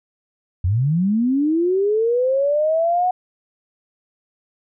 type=linear sweep; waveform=sine; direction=up; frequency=82 to 740 Hz; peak=-15 dBFS; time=0.64-3.11 s; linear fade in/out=5 ms; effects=none